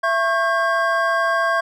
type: tone cluster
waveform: triangle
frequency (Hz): 668 / 1095 / 1599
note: E5 / C#6 / G6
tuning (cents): +23 / -22 / +34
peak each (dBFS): -19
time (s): 0.03-1.61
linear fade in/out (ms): 10
effects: none